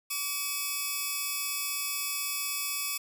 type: tone pair together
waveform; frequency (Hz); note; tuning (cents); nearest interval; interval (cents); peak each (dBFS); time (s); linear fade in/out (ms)
5% pulse; 1144 / 2565; D6 / E7; -46 / -48; octave + major second; 1398; -23; 0.1-2.98; 10
effects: none